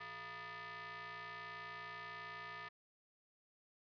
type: ring-modulated tone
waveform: sawtooth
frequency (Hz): 267.4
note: C4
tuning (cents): +38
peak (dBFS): -40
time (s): 0-2.69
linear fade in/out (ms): 10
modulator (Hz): 1500
effects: resampled to 11025 Hz